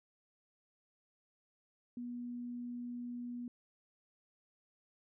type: tone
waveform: sine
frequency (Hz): 242.5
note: B3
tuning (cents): -31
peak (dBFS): -40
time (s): 1.97-3.48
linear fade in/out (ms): 2
effects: none